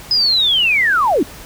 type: linear sweep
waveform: sine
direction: down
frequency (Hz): 5090 to 242.1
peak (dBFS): -11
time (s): 0.11-1.23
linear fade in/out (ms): 2
effects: pink hiss -36 dBFS RMS until 1.45 s